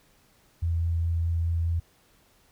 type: tone with vibrato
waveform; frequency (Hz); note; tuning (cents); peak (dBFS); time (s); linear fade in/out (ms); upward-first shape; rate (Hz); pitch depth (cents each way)
sine; 83.7; E2; +27; -23; 0.62-1.8; 10; sine; 4.8; 10
effects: pink hiss -62 dBFS RMS until 2.51 s